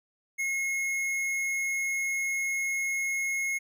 triangle tone with tanh clipping, 2165 Hz, C#7, 41 cents flat, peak -29 dBFS, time 0.38-3.59 s, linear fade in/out 20 ms, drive 18 dB, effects none

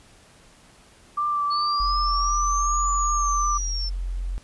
sine tone with vibrato, 1174.7 Hz, D6, in tune, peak -21 dBFS, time 1.17-3.58 s, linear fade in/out 10 ms, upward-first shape triangle, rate 2.7 Hz, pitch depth 22 cents each way
sine exponential two-way sweep, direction up then down, 4376 to 7010 to 5340 Hz, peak -28 dBFS, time 1.5-3.9 s, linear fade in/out 20 ms, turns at 2.9 s
sine tone, 44.33 Hz, F1, 27 cents sharp, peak -25 dBFS, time 1.8-4.38 s, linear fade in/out 0 ms
effects pink hiss -53 dBFS RMS until 4.43 s + resampled to 24000 Hz

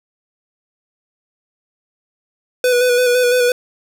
square tone with vibrato, 493.9 Hz, B4, in tune, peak -12 dBFS, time 2.64-3.52 s, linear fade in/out 2 ms, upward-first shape square, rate 5.9 Hz, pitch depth 24 cents each way, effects none

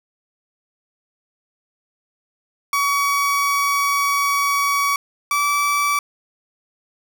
30% pulse tone pair in turn, 1131 / 1154.1 Hz, C#6 / D6, +34 / -31 cents, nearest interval unison, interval 35 cents, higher second, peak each -14 dBFS, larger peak neither, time 2.73-4.96 / 5.31-5.99 s, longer first, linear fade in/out 2 ms, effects none

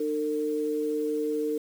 sine tone pair together, 302.6 / 452.9 Hz, D#4 / A#4, -48 / -50 cents, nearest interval perfect fifth, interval 698 cents, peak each -30 / -27 dBFS, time 0-1.58 s, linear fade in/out 5 ms, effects 8-bit

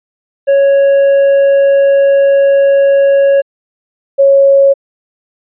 triangle / sine tone pair in turn, 554.4 / 551.5 Hz, C#5 / C#5, 0 / -9 cents, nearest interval unison, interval 9 cents, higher first, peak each -3 dBFS, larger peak neither, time 0.47-3.42 / 4.18-4.74 s, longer first, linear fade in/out 20 ms, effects resampled to 8000 Hz

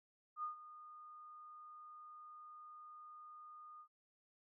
sine tone with ADSR envelope, 1225 Hz, D#6, 27 cents flat, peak -38 dBFS, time 0.36-3.88 s, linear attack 72 ms, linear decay 120 ms, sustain -15 dB, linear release 77 ms, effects none

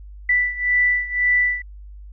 sine beating tone pair, 1975.5 / 1977.4 Hz, B6 / B6, 0 / +2 cents, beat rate 1.9 Hz, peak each -18 / -21 dBFS, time 0.29-1.62 s, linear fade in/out 5 ms, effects added 50 Hz sine -36 dBFS peak until 2.12 s

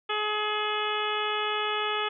harmonic tone, 423.1 Hz, G#4, 32 cents sharp, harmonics 1 / 2 / 3 / 4 / 5 / 6 / 7 / 8, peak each -33 / -34 / -31 / -37 / -38 / -36 / -35 / -36 dBFS, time 0.09-2.09 s, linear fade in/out 10 ms, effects none

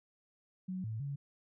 sine tone with pitch steps, 185.6 / 110.3 / 140.8 Hz, F#3 / A2 / C#3, +6 / +5 / +27 cents, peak -36 dBFS, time 0.68-1.16 s, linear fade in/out 10 ms, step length 160 ms, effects none

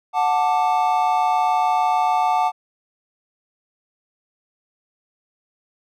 triangle chord, D major, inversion first, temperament just, 734.2 / 881 / 1174.7 Hz, F#5 / A5 / D6, -14 / +2 / 0 cents, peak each -17 / -18 / -23 dBFS, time 0.13-2.52 s, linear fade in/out 50 ms, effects none

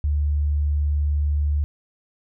sine tone, 73.42 Hz, D2, in tune, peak -18 dBFS, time 0.04-1.64 s, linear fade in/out 0 ms, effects none

